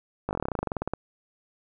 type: slowing click train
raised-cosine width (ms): 1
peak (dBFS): -14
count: 19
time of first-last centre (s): 0.29-0.936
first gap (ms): 19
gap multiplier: 1.07
effects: none